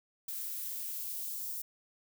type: noise with high-pass filter sweep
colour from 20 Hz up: violet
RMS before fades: -39 dBFS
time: 0.28-1.62 s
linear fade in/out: 5 ms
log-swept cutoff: 740 to 5400 Hz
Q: 0.84
effects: none